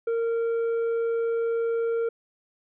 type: tone with tanh clipping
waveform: sine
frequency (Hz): 460.9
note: A#4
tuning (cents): -20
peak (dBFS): -24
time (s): 0.07-2.09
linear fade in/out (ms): 5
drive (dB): 5
effects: none